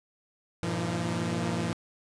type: tone cluster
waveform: sawtooth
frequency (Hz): 97.9 / 116.5 / 170.9 / 233.6 / 312.4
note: G2 / A#2 / F3 / A#3 / D#4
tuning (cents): -2 / -1 / -37 / +4 / +7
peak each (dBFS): -34 / -31 / -27 / -34 / -35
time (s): 0.63-1.73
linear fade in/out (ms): 0
effects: resampled to 22050 Hz